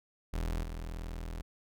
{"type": "tone with level steps", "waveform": "35% pulse", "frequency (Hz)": 41.14, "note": "E1", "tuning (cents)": -3, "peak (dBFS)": [-30, -36], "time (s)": [0.33, 1.42], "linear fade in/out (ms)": 10, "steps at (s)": 0.62, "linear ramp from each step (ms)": 20, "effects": []}